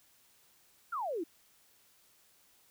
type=exponential sweep; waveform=sine; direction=down; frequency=1456 to 301.8 Hz; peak=-33 dBFS; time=0.92-1.24 s; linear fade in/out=10 ms; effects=white hiss -66 dBFS RMS until 2.7 s